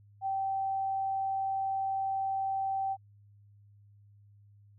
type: tone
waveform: sine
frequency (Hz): 776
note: G5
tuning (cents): -18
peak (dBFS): -29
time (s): 0.21-2.97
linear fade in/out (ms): 50
effects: added 102 Hz sine -56 dBFS peak until 4.78 s